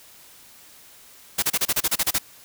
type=noise bursts; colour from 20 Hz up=white; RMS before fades=-21 dBFS; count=11; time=1.38-2.186 s; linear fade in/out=10 ms; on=46 ms; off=30 ms; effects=white hiss -49 dBFS RMS until 2.44 s